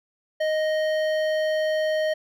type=tone with hard clipping; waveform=sine; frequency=622.3 Hz; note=D#5; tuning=in tune; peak=-23 dBFS; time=0.4-2.14 s; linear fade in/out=10 ms; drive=12 dB; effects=none